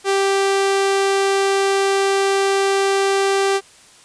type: tone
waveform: sawtooth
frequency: 392 Hz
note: G4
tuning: in tune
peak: -11 dBFS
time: 0.04-3.61 s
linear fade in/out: 50 ms
effects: white hiss -47 dBFS RMS until 4.04 s + resampled to 22050 Hz